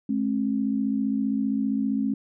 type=tone pair together; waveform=sine; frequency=213.3 / 268.5 Hz; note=G#3 / C4; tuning=+46 / +45 cents; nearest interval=major third; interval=399 cents; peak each=-25 dBFS; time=0.09-2.14 s; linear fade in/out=5 ms; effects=none